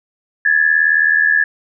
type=tone pair together; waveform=sine; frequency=1671.1 / 1750 Hz; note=G#6 / A6; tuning=+10 / -10 cents; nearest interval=minor second; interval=80 cents; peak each=-13 dBFS; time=0.45-1.44 s; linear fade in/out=5 ms; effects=none